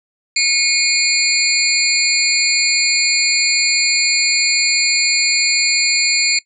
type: tone cluster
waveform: sine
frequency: 2183 / 2442 / 4211 / 4624 / 7230 Hz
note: C#7 / D#7 / C8 / D8 / A8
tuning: -27 / -33 / +10 / -28 / +46 cents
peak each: -19 dBFS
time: 0.36-6.39 s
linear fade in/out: 5 ms
effects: noise-tail reverb RT60 0.1 s tail -21 dB re dry